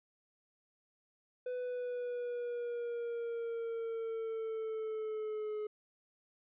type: linear sweep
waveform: triangle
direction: down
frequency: 500 to 423.1 Hz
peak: -34 dBFS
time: 1.46-5.67 s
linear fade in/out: 5 ms
effects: resampled to 8000 Hz